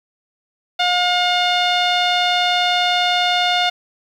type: tone with low-pass filter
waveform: sawtooth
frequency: 715 Hz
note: F5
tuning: 41 cents sharp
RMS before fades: -17 dBFS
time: 0.79-3.7 s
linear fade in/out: 10 ms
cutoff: 3600 Hz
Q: 3.9
effects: 8-bit